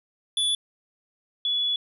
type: tone pair in turn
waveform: square / sine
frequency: 3449 / 3411 Hz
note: A7 / G#7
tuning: -35 / +46 cents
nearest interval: unison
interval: 19 cents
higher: first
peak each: -22 dBFS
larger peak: neither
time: 0.37-0.55 / 1.45-1.76 s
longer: second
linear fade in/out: 2 ms
effects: resampled to 32000 Hz